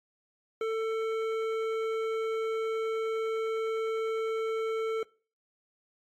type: tone with hard clipping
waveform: triangle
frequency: 445.1 Hz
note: A4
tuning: 20 cents sharp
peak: -30 dBFS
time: 0.61-5.03 s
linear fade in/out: 2 ms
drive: 15 dB
effects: noise-tail reverb RT60 0.4 s tail -23 dB re dry + AAC 64 kbps